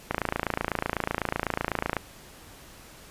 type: click train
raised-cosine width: 0.5 ms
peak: -10 dBFS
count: 53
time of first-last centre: 0.11-1.967 s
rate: 28 Hz
effects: pink hiss -49 dBFS RMS until 3.1 s + resampled to 32000 Hz